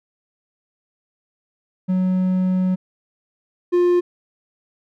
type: tone pair in turn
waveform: triangle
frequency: 185 / 353.4 Hz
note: F#3 / F4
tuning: 0 / +21 cents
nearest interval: major seventh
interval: 1121 cents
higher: second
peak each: -14 / -11 dBFS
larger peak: second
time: 1.88-2.76 / 3.72-4.01 s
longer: first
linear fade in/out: 20 ms
effects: none